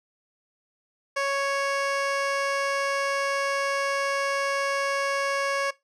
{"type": "tone with low-pass filter", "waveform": "15% pulse", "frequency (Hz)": 554.4, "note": "C#5", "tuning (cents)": 0, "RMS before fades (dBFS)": -26, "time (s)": [1.16, 5.71], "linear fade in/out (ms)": 10, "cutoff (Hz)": 6700, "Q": 0.71, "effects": ["noise-tail reverb RT60 0.2 s tail -20 dB re dry"]}